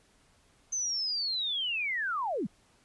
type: linear sweep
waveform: sine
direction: down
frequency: 6272 to 147.1 Hz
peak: -29 dBFS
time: 0.72-2.47 s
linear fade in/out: 10 ms
effects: pink hiss -65 dBFS RMS until 2.84 s + resampled to 24000 Hz